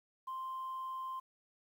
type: tone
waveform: sine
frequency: 1046.5 Hz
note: C6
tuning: in tune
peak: -37 dBFS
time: 0.27-1.2 s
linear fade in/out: 10 ms
effects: tanh soft clip ceiling -36 dBFS + 11-bit